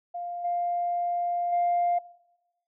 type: tone with level steps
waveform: sine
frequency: 700 Hz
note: F5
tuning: 4 cents sharp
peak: -31 / -24 / -20 dBFS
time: 0.14-1.99 s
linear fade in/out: 10 ms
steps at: 0.44 / 1.52 s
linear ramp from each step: 10 ms
effects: noise-tail reverb RT60 1.0 s tail -22 dB re dry + tanh soft clip ceiling -18 dBFS